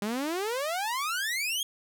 sawtooth exponential sweep, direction up, 198 to 3322 Hz, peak -25 dBFS, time 0.02-1.63 s, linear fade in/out 2 ms, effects none

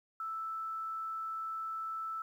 sine tone with quantisation, 1319 Hz, E6, 1 cent sharp, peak -36 dBFS, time 0.2-2.22 s, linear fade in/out 2 ms, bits 11, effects none

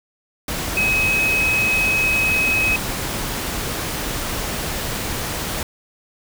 sine tone in noise, 2545 Hz, D#7, 39 cents sharp, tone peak -16 dBFS, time 0.77-2.76 s, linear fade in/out 2 ms, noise pink, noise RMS -25 dBFS, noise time 0.48-5.63 s, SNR +6 dB, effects none

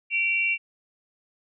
sine tone pair together, 2331 / 2741 Hz, D7 / F7, -14 / -33 cents, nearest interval minor third, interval 281 cents, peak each -24 / -24 dBFS, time 0.1-0.58 s, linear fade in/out 50 ms, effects none

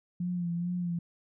sine tone with vibrato, 174.61 Hz, F3, in tune, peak -29 dBFS, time 0.2-0.99 s, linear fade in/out 5 ms, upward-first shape sine, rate 2.3 Hz, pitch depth 42 cents each way, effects none

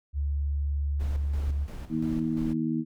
sine tone, 71.6 Hz, D2, 43 cents flat, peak -25 dBFS, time 0.13-1.68 s, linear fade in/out 50 ms
brown noise with tremolo, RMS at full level -38 dBFS, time 0.99-2.54 s, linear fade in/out 20 ms, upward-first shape square, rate 2.9 Hz, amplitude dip 60%
harmonic tone, 79.5 Hz, D#2, 38 cents sharp, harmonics 2 / 3 / 4, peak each -32 / -28 / -30 dBFS, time 1.89-2.85 s, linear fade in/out 50 ms
effects none

